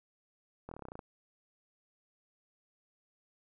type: slowing click train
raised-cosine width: 1 ms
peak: -30 dBFS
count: 11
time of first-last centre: 0.69-0.992 s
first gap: 24 ms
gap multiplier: 1.05
effects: none

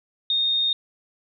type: tone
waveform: sine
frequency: 3687 Hz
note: A#7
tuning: 20 cents flat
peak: -19 dBFS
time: 0.3-0.73 s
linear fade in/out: 2 ms
effects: none

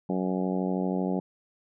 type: harmonic tone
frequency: 92.8 Hz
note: F#2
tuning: 6 cents sharp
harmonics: 2 / 3 / 4 / 5 / 6 / 7 / 8 / 9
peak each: -28 / -32 / -34 / -36 / -38 / -39 / -40 / -41 dBFS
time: 0.09-1.2 s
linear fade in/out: 5 ms
effects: none

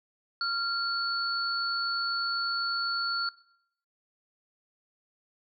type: tone pair together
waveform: sine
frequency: 1384 / 4436 Hz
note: F6 / C#8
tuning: -16 / 0 cents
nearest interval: octave + minor sixth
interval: 2016 cents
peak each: -29 / -30 dBFS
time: 0.41-3.29 s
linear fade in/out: 2 ms
effects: noise-tail reverb RT60 0.7 s tail -21 dB re dry

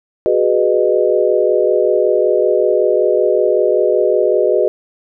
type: chord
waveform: sine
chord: G# minor seventh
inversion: third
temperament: equal with one note detuned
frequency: 370 / 415.3 / 493.9 / 614 Hz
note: F#4 / G#4 / B4 / D#5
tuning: 0 / 0 / 0 / -23 cents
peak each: -16 dBFS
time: 0.26-4.68 s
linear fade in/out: 0 ms
effects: none

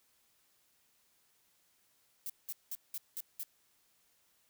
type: noise bursts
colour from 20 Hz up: violet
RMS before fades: -40 dBFS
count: 6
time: 2.26-3.432 s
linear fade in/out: 0 ms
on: 37 ms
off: 190 ms
effects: white hiss -72 dBFS RMS until 4.49 s

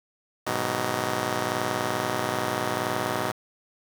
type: chord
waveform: 5% pulse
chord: G# minor seventh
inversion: none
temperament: just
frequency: 103.83 / 124.59 / 155.74 / 186.89 Hz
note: G#2 / B2 / D#3 / F#3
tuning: 0 / +16 / +2 / +18 cents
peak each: -21 / -19 / -25 / -23 dBFS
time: 0.46-3.32 s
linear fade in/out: 10 ms
effects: 7-bit

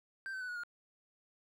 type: tone with pitch steps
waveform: triangle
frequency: 1568 / 1530.4 / 1493.7 / 1457.9 / 1423 Hz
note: G6 / G6 / F#6 / F#6 / F6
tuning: 0 / -42 / +16 / -26 / +32 cents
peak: -37 dBFS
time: 0.26-0.635 s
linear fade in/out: 0 ms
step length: 75 ms
effects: none

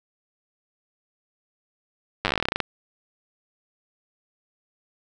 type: slowing click train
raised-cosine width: 0.3 ms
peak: -6 dBFS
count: 17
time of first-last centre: 2.25-2.603 s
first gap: 9 ms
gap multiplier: 1.11
effects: none

